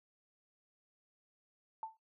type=tone with exponential decay; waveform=sine; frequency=886 Hz; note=A5; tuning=12 cents sharp; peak=-35 dBFS; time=1.83-1.97 s; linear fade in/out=1 ms; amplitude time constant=30 ms; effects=noise-tail reverb RT60 0.2 s tail -22 dB re dry